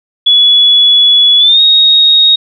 sine tone with pitch glide, 3400 to 3751 Hz, G#7 to A#7, +40 to +10 cents, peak -3 dBFS, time 0.26-2.36 s, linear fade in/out 10 ms, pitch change +170 cents, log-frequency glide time 1.38-1.61 s, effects none

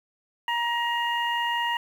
harmonic tone, 945 Hz, A#5, 23 cents sharp, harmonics 1 / 2 / 3, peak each -26 / -29 / -31 dBFS, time 0.48-1.77 s, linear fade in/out 2 ms, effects 8-bit

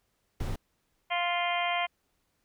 brown noise, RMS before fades -32 dBFS, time 0.4-0.56 s, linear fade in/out 5 ms
harmonic tone, 349.2 Hz, F4, in tune, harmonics 2 / 3 / 4 / 5 / 6 / 7 / 8 / 9, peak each -30 / -34 / -41 / -42 / -33 / -37 / -42 / -37 dBFS, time 1.1-1.87 s, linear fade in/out 20 ms
effects pink hiss -75 dBFS RMS until 2.44 s

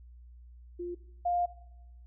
sine tone pair in turn, 350.5 / 703.8 Hz, F4 / F5, +6 / +13 cents, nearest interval octave, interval 1207 cents, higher second, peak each -34 / -26 dBFS, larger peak second, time 0.79-0.95 / 1.25-1.46 s, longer second, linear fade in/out 10 ms, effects noise-tail reverb RT60 0.9 s tail -18 dB re dry + added 60 Hz sine -49 dBFS peak until 2.06 s

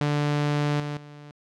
sawtooth tone with level steps, 146.83 Hz, D3, in tune, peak -18 / -25 / -38 dBFS, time 0.01-1.31 s, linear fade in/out 0 ms, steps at 0.8 / 0.97 s, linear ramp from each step 2 ms, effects low-pass 5000 Hz 12 dB/octave

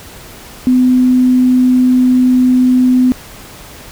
sine tone, 252.9 Hz, B3, 41 cents sharp, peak -6 dBFS, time 0.67-3.12 s, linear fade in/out 0 ms, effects pink hiss -34 dBFS RMS until 3.91 s

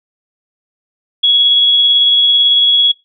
sine tone with tremolo, 3346 Hz, G#7, 12 cents sharp, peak -6 dBFS, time 1.23-2.92 s, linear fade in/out 10 ms, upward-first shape triangle, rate 18 Hz, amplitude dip 25%, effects noise-tail reverb RT60 0.2 s tail -20 dB re dry

